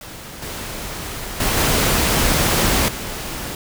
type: noise with level steps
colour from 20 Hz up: pink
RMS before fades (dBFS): -35 / -29 / -19 / -17 / -28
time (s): 0.01-3.55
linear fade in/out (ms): 2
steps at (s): 0.42 / 1.4 / 1.57 / 2.88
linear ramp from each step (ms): 5
effects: none

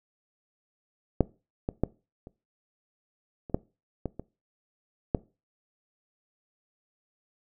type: clicks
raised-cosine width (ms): 2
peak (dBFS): -6 / -15 / -10 / -30 / -28 / -11 / -17 / -23 / -9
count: 9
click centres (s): 1.207 / 1.689 / 1.836 / 2.271 / 3.498 / 3.545 / 4.057 / 4.196 / 5.148
effects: noise-tail reverb RT60 0.3 s tail -21 dB re dry

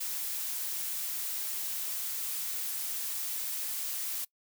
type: noise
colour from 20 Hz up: blue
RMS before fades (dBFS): -35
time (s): 0-4.25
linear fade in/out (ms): 10
effects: noise-tail reverb RT60 0.1 s tail -23 dB re dry

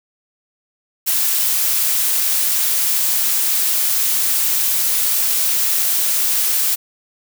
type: noise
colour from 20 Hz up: blue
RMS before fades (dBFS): -17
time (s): 1.06-6.76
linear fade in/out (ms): 20
effects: none

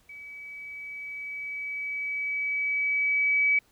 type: tone with level ramp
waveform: sine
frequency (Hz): 2284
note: D7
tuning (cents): -49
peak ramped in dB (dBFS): -41 to -19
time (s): 0.09-3.59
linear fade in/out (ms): 5
effects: pink hiss -64 dBFS RMS until 3.71 s

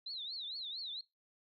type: tone with vibrato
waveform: sine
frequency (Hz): 3939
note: B7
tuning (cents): -5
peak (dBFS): -40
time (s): 0.06-1.01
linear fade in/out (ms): 5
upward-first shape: triangle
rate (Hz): 4.4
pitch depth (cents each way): 230
effects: noise-tail reverb RT60 0.2 s tail -20 dB re dry

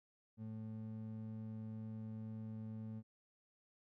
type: ring-modulated tone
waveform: triangle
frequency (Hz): 164.81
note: E3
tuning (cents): 0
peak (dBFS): -39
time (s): 0.37-3.03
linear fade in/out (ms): 50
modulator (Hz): 54.6
effects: none

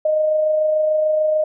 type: tone with amplitude modulation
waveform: sine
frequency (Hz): 618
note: D#5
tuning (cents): -12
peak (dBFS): -13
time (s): 0.05-1.44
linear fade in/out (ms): 5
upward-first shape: sine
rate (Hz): 26.8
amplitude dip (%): 30
effects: none

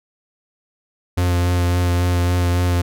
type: tone with vibrato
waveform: 45% pulse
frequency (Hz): 88.4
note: F2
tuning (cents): +22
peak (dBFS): -15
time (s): 1.17-2.82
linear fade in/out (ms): 10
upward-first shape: sine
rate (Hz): 3.6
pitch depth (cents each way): 16
effects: none

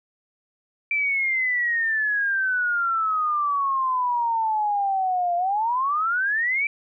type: exponential two-way sweep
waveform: sine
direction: down then up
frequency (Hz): 2349 to 690 to 2349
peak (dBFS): -20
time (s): 0.91-6.67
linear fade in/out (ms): 2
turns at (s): 5.36
effects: none

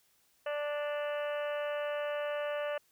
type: harmonic tone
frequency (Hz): 293.7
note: D4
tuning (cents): 0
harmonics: 2 / 3 / 4 / 5 / 6 / 7 / 8 / 9 / 10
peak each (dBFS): -33 / -48 / -44 / -46 / -45 / -53 / -55 / -49 / -50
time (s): 0.46-2.78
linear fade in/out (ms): 5
effects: white hiss -70 dBFS RMS until 2.91 s

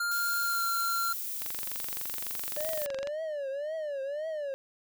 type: tone with pitch glide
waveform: square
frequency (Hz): 1400 to 1376.7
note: F6 to F6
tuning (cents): +4 to -25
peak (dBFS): -29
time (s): 0-1.13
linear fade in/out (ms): 5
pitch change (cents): -29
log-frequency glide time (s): 0.42-0.66
type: noise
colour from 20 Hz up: violet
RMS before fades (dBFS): -36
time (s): 0.11-2.86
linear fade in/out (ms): 5
type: click train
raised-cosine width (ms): 0.2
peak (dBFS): -21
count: 40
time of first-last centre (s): 1.42-3.073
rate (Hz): 23.6
type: tone with vibrato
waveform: triangle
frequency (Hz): 587.3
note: D5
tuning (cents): 0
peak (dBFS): -30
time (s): 2.57-4.54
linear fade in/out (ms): 0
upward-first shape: triangle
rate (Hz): 1.9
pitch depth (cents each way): 180
effects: none

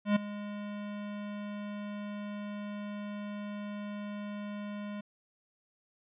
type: tone with ADSR envelope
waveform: square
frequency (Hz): 206.2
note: G#3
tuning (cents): -12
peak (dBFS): -22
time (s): 0.05-5.01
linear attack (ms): 110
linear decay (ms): 9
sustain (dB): -16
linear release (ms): 7
effects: resampled to 8000 Hz

